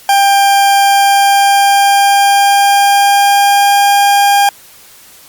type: tone with pitch glide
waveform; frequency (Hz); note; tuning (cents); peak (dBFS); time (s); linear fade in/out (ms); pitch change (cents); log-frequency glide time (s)
40% pulse; 795 to 805.2; G5 to G5; +24 to +46; -5; 0.09-4.49; 2; +22; 0.83-3.85
effects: white hiss -39 dBFS RMS until 5.28 s + Opus 48 kbps